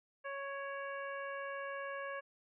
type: harmonic tone with a mistuned harmonic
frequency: 554.4 Hz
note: C#5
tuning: in tune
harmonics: 1 / 2 / 3 / 4 / 5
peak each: -43 / -45 / -45 / -53 / -55 dBFS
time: 0.24-2.21 s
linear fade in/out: 20 ms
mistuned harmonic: 4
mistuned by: +34 cents
effects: none